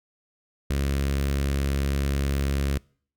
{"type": "tone with notch filter", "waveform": "sawtooth", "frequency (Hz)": 69.3, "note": "C#2", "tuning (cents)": 0, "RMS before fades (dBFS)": -25, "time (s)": [0.7, 2.78], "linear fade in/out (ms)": 5, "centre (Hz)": 850, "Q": 1.3, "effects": ["noise-tail reverb RT60 0.5 s tail -25 dB re dry"]}